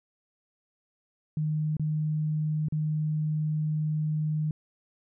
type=tone with dropouts; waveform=sine; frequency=153.7 Hz; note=D#3; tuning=21 cents flat; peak=-25 dBFS; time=1.37-4.51 s; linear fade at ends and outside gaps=2 ms; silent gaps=1.768-1.796 / 2.685-2.723 s; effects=none

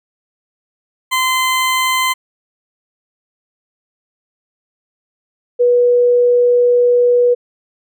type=tone pair in turn; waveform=20% pulse / sine; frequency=1032 / 487 Hz; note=C6 / B4; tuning=-24 / -24 cents; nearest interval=octave + minor second; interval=1300 cents; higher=first; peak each=-8 / -8 dBFS; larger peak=neither; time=1.11-2.14 / 5.59-7.35 s; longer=second; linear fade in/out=20 ms; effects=none

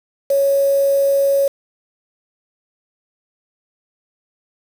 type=tone with quantisation; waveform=sine; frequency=554.4 Hz; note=C#5; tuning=in tune; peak=-12 dBFS; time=0.3-1.48 s; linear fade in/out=5 ms; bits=5; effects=none

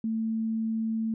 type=tone; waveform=sine; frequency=223 Hz; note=A3; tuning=23 cents sharp; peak=-26 dBFS; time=0.04-1.14 s; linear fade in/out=2 ms; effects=none

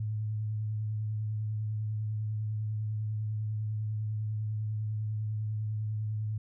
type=tone with vibrato; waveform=sine; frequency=107.5 Hz; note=A2; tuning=40 cents flat; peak=-30 dBFS; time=0-6.38 s; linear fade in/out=5 ms; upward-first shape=triangle; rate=10 Hz; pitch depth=27 cents each way; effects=none

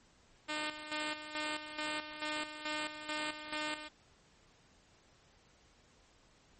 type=tone with tremolo; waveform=5% pulse; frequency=304 Hz; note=D#4; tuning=40 cents flat; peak=-24 dBFS; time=0.48-3.89 s; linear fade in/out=20 ms; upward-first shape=square; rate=2.3 Hz; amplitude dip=65%; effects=pink hiss -66 dBFS RMS until 6.59 s + MP3 32 kbps

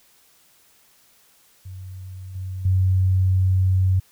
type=tone with level steps; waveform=sine; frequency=93.6 Hz; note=F#2; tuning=20 cents sharp; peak=-33 / -27 / -15 dBFS; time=1.65-4 s; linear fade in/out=10 ms; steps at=2.35 / 2.65 s; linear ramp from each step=5 ms; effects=white hiss -57 dBFS RMS until 4.11 s

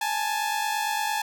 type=tone pair together; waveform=sawtooth; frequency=831.2 / 880 Hz; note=G#5 / A5; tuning=+1 / 0 cents; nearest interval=minor second; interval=99 cents; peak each=-24 dBFS; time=0.01-1.22 s; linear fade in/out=5 ms; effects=none

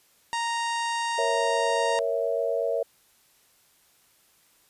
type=harmonic tone; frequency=931 Hz; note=A#5; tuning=2 cents flat; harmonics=1 / 2 / 3 / 4 / 5 / 6 / 7 / 8 / 9 / 10; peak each=-27 / -33 / -37 / -39 / -41 / -43 / -44 / -45 / -46 / -47 dBFS; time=0.33-1.99 s; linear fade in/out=0 ms
type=chord; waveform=sine; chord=A# diminished; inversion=none; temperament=equal; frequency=466.2 / 554.4 / 659.3 Hz; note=A#4 / C#5 / E5; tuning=0 / 0 / 0 cents; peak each=-28 dBFS; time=1.18-2.83 s; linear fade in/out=5 ms
effects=white hiss -62 dBFS RMS until 4.69 s + resampled to 32000 Hz

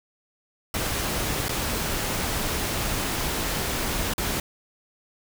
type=noise with dropouts; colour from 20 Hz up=pink; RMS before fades=-27 dBFS; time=0.74-4.4 s; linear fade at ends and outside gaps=2 ms; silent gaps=1.484-1.492 / 4.137-4.18 s; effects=none

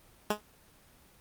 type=tone with exponential decay; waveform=10% pulse; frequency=210 Hz; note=G#3; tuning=19 cents sharp; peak=-15 dBFS; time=0.3-0.41 s; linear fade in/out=5 ms; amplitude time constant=23 ms; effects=pink hiss -60 dBFS RMS until 1.2 s + Opus 24 kbps

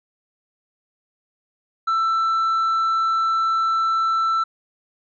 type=tone with tanh clipping; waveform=sine; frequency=1331 Hz; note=E6; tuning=16 cents sharp; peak=-18 dBFS; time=1.87-4.44 s; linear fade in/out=10 ms; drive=3 dB; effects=none

